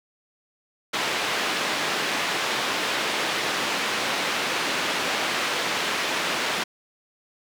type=band-pass noise; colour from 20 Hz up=white; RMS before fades=-26 dBFS; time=0.93-6.64 s; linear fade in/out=10 ms; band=220 to 3100 Hz; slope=12 dB/octave; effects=none